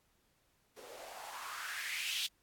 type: noise with band-pass filter sweep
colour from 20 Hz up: blue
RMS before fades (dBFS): -42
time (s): 0.76-2.27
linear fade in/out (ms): 10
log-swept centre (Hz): 410 to 3500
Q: 3.9
effects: pink hiss -74 dBFS RMS until 2.42 s + AAC 64 kbps